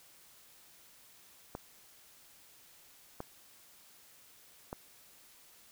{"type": "clicks", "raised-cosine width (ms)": 1, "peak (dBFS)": -25, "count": 3, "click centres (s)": [1.551, 3.204, 4.729], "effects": ["white hiss -60 dBFS RMS until 5.71 s"]}